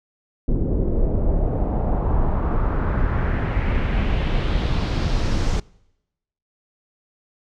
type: noise with low-pass filter sweep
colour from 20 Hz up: brown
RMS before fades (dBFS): -20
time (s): 0.48-5.6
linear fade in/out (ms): 5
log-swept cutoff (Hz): 360 to 6500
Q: 1.9
effects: noise-tail reverb RT60 0.9 s tail -25 dB re dry